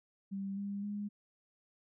sine tone with pitch steps, 196 / 200.7 / 205.5 Hz, G3 / G3 / G#3, 0 / +41 / -18 cents, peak -36 dBFS, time 0.31-1.09 s, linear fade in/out 20 ms, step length 260 ms, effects none

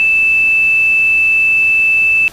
sine tone, 2637 Hz, E7, in tune, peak -8 dBFS, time 0-2.28 s, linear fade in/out 0 ms, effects pink hiss -36 dBFS RMS until 2.32 s + resampled to 32000 Hz

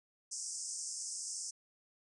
white band-pass noise, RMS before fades -42 dBFS, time 0.31-1.51 s, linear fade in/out 10 ms, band 5100 to 9100 Hz, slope 96 dB/octave, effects none

